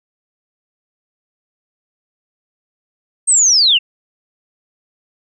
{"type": "linear sweep", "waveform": "sine", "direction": "down", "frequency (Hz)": [8520, 2637], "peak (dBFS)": -8, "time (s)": [3.27, 3.79], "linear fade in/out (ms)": 20, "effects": []}